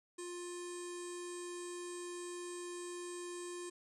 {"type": "tone with low-pass filter", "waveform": "square", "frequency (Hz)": 352.1, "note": "F4", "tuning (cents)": 14, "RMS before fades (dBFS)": -45, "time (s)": [0.18, 3.7], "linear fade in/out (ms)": 10, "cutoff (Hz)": 8200, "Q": 6.7, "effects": []}